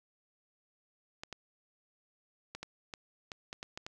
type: clicks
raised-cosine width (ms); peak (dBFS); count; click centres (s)
0.2; -24; 10; 1.235 / 1.327 / 2.55 / 2.63 / 2.938 / 3.318 / 3.529 / 3.629 / 3.775 / 3.865
effects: none